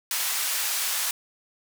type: band-pass noise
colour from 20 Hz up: white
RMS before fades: -27 dBFS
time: 0.11-1.11 s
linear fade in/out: 2 ms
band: 950 to 16000 Hz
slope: 12 dB/octave
effects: none